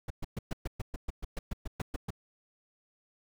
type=noise bursts; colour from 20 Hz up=brown; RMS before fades=-33 dBFS; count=15; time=0.08-2.105 s; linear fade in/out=5 ms; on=23 ms; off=120 ms; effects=none